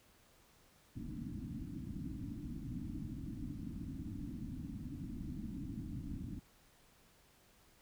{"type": "low-pass noise", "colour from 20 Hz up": "white", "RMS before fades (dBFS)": -44, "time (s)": [0.95, 6.4], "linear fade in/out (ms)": 20, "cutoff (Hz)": 310, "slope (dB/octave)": 96, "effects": ["pink hiss -67 dBFS RMS until 7.81 s"]}